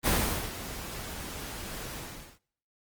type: noise with ADSR envelope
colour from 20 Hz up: pink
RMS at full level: -24 dBFS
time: 0.03-2.39 s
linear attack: 37 ms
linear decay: 430 ms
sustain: -15 dB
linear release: 440 ms
effects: noise-tail reverb RT60 0.7 s tail -25 dB re dry + Opus 24 kbps